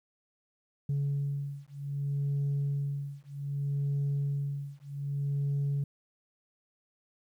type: beating tone pair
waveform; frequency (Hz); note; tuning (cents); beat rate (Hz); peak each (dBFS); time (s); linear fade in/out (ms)
sine; 140.9 / 141.54; C#3 / C#3; +29 / +36; 0.64; -31; 0.89-5.84; 5
effects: tanh soft clip ceiling -25 dBFS + 11-bit